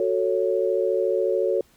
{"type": "chord", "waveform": "sine", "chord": "F# minor", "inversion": "none", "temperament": "just", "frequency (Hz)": [370, 444, 555], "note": ["F#4", "A4", "C#5"], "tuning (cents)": [0, 16, 2], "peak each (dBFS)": -24, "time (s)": [0, 1.61], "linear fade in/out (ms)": 2, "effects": ["pink hiss -59 dBFS RMS until 1.76 s"]}